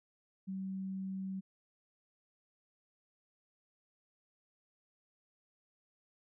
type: tone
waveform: sine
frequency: 191 Hz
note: G3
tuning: 45 cents flat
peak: -37 dBFS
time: 0.47-1.41 s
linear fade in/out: 20 ms
effects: none